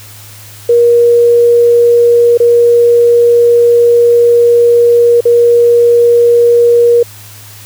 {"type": "tone with dropouts", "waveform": "sine", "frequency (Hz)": 474.4, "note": "A#4", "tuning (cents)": 30, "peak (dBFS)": -3, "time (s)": [0.69, 7.03], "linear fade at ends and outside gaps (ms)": 5, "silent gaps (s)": [[2.375, 2.4], [5.207, 5.253]], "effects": ["added 104 Hz sine -34 dBFS peak until 7.65 s", "white hiss -34 dBFS RMS until 7.65 s"]}